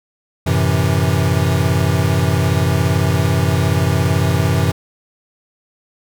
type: chord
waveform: square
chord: F# half-diminished seventh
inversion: none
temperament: equal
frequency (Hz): 92.5 / 110 / 130.81 / 164.81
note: F#2 / A2 / C3 / E3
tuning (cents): 0 / 0 / 0 / 0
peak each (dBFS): -18 / -22 / -19 / -20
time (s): 0.46-4.72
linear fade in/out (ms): 10
effects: none